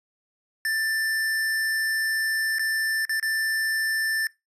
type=tone with dropouts; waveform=square; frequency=1773 Hz; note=A6; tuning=13 cents sharp; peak=-24 dBFS; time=0.65-4.27 s; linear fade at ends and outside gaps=1 ms; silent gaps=2.585-2.594 / 3.052-3.094 / 3.198-3.227 s; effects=noise-tail reverb RT60 0.2 s tail -21 dB re dry + resampled to 32000 Hz